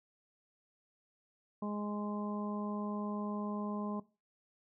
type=harmonic tone; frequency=207.7 Hz; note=G#3; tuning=in tune; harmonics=1 / 2 / 3 / 4 / 5; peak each=-36 / -45 / -46 / -49 / -45 dBFS; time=1.62-4 s; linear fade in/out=5 ms; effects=noise-tail reverb RT60 0.3 s tail -19 dB re dry